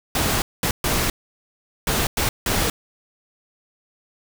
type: noise bursts at uneven times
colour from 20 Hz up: pink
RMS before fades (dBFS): -21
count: 6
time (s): 0.15-0.42 / 0.63-0.71 / 0.84-1.1 / 1.87-2.07 / 2.17-2.29 / 2.46-2.7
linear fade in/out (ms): 2
effects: none